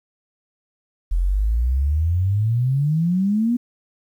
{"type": "exponential sweep", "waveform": "sine", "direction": "up", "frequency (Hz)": [41.2, 246.9], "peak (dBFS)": -16, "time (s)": [1.11, 3.57], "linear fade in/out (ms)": 10, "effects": ["9-bit"]}